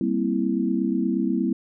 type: chord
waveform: sine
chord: C dominant seventh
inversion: second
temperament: equal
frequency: 196 / 233.1 / 261.6 / 329.6 Hz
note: G3 / Bb3 / C4 / E4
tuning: 0 / 0 / 0 / 0 cents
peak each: -26 dBFS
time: 0.01-1.53 s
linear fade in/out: 2 ms
effects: none